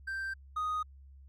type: tone pair in turn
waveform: triangle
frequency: 1568 / 1244.5 Hz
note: G6 / D#6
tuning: 0 / 0 cents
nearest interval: major third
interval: 400 cents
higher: first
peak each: -32 / -28 dBFS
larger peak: second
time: 0.07-0.34 / 0.56-0.83 s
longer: neither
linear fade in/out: 10 ms
effects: tanh soft clip ceiling -25 dBFS + added 68 Hz sine -51 dBFS peak until 1.28 s